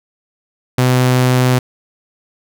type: tone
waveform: sawtooth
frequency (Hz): 126.8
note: B2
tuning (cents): +46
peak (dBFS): -6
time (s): 0.78-1.59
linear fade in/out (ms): 5
effects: none